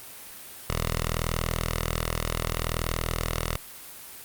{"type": "tone with notch filter", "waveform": "5% pulse", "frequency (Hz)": 40.64, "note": "E1", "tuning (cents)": -24, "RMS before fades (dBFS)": -28, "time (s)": [0.7, 3.56], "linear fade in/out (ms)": 0, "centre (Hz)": 300, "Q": 0.61, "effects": ["white hiss -43 dBFS RMS until 4.24 s", "Opus 32 kbps"]}